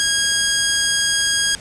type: tone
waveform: 10% pulse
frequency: 1636 Hz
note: G#6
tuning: 26 cents flat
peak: -7 dBFS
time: 0-1.55 s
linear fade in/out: 0 ms
effects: pink hiss -39 dBFS RMS until 1.6 s + resampled to 22050 Hz